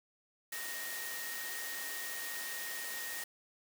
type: tone in noise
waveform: sine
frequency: 1862 Hz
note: A#6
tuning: 2 cents flat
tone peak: -43 dBFS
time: 0.52-3.24 s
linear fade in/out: 5 ms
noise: white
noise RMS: -42 dBFS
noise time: 0.52-3.24 s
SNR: -4 dB
effects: high-pass 300 Hz 12 dB/octave